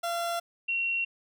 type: tone pair in turn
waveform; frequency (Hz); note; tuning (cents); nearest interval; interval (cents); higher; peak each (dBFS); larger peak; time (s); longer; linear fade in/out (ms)
30% pulse / sine; 684 / 2736; F5 / F7; -36 / -36; 2 octaves; 2400; second; -26; neither; 0.03-0.4 / 0.68-1.05; neither; 10
effects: none